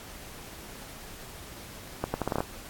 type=accelerating click train; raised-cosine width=1 ms; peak=-13 dBFS; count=8; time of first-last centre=2.04-2.405 s; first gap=100 ms; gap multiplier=0.77; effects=pink hiss -45 dBFS RMS until 2.69 s + AAC 64 kbps